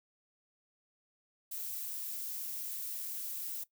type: noise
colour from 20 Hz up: violet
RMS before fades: -40 dBFS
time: 1.51-3.64 s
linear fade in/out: 10 ms
effects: noise-tail reverb RT60 0.1 s tail -17 dB re dry